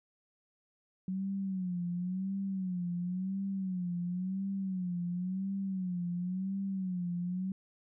sine tone with vibrato, 185 Hz, F#3, in tune, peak -32 dBFS, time 1.08-7.52 s, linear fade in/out 2 ms, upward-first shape sine, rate 0.95 Hz, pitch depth 100 cents each way, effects none

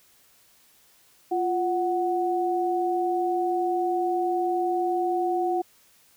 sine tone pair together, 349.2 / 739.9 Hz, F4 / F#5, 0 / 0 cents, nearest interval octave + minor second, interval 1300 cents, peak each -25 dBFS, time 1.31-5.62 s, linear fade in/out 10 ms, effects white hiss -59 dBFS RMS until 6.16 s

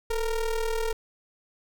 square ring-modulated tone, 233.1 Hz, A#3, in tune, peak -23 dBFS, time 0.1-0.93 s, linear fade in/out 5 ms, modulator 213 Hz, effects none

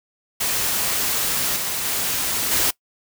white noise with level steps, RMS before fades -22 / -25 / -23 / -19 dBFS, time 0.4-2.71 s, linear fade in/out 10 ms, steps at 1.56 / 1.85 / 2.51 s, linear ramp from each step 5 ms, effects noise-tail reverb RT60 0.1 s tail -22 dB re dry

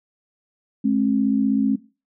sine tone pair together, 212.5 / 268.4 Hz, G#3 / C4, +40 / +44 cents, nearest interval major third, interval 404 cents, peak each -19 dBFS, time 0.84-1.76 s, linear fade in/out 10 ms, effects noise-tail reverb RT60 0.3 s tail -18 dB re dry

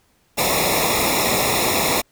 pink noise with comb filter, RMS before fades -19 dBFS, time 0.37-2.02 s, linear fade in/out 20 ms, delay 0.65 ms, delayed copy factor -0.9, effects pink hiss -61 dBFS RMS until 2.11 s

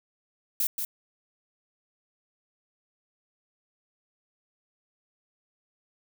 violet noise with echo, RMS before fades -26 dBFS, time 0.6-0.67 s, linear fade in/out 2 ms, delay 180 ms, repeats 1, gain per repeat -5 dB, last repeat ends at 0.85 s, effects none

